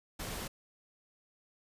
pink noise, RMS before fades -40 dBFS, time 0.19-0.48 s, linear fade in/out 10 ms, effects resampled to 32000 Hz

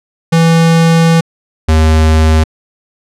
square tone pair in turn, 165.1 / 78.91 Hz, E3 / D#2, +3 / +25 cents, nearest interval octave + minor second, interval 1278 cents, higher first, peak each -6 dBFS, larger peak neither, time 0.32-1.21 / 1.68-2.44 s, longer first, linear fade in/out 10 ms, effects low-pass 9000 Hz 12 dB/octave

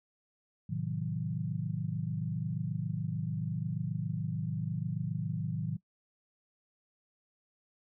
sine chord, A diminished seventh, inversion none, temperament equal with one note detuned, 110 / 130.81 / 158.37 / 185 Hz, A2 / C3 / Eb3 / Gb3, 0 / 0 / +31 / 0 cents, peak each -38 / -39 / -35 / -39 dBFS, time 0.69-5.77 s, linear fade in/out 10 ms, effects noise-tail reverb RT60 0.1 s tail -20 dB re dry

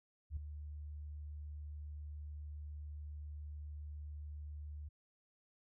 sine tone with ADSR envelope, 74.4 Hz, D2, 23 cents sharp, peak -35 dBFS, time 0.3-4.89 s, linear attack 66 ms, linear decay 5 ms, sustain -9 dB, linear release 12 ms, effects none

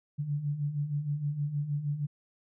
sine beating tone pair, 141.3 / 147.7 Hz, C#3 / D3, +34 / +10 cents, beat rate 6.4 Hz, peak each -36 / -30 dBFS, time 0.18-2.07 s, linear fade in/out 20 ms, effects none

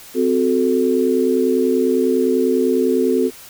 sine chord, F# diminished, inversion second, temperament equal with one note detuned, 258.8 / 370 / 440 Hz, C4 / F#4 / A4, -19 / 0 / 0 cents, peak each -18 dBFS, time 0.14-3.31 s, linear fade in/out 50 ms, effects white hiss -40 dBFS RMS until 3.49 s

